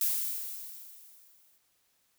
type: noise with exponential decay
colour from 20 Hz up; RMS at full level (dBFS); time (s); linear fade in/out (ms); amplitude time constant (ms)
violet; -27; 0.01-1.58; 2; 340
effects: white hiss -72 dBFS RMS until 2.18 s